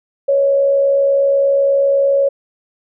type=tone with frequency modulation; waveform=sine; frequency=554.4 Hz; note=C#5; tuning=in tune; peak=-10 dBFS; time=0.28-2.29 s; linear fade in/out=10 ms; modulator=68.2 Hz; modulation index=0.3; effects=none